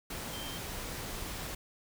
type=tone in noise; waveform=sine; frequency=3145 Hz; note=G7; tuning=5 cents sharp; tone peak=-44 dBFS; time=0.33-0.58 s; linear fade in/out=5 ms; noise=pink; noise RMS=-40 dBFS; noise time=0.1-1.55 s; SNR=-7 dB; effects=none